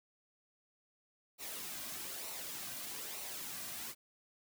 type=noise with flanger; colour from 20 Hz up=white; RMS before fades=-44 dBFS; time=1.38-3.95 s; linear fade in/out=50 ms; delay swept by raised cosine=0.6 to 2.3 ms; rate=1.1 Hz; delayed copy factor=-0.5; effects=none